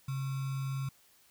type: tone with sample-and-hold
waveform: sine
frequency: 134.8 Hz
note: C#3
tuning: 48 cents flat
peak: -32 dBFS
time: 0.08-0.89 s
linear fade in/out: 5 ms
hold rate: 1225 Hz
effects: white hiss -64 dBFS RMS until 1.3 s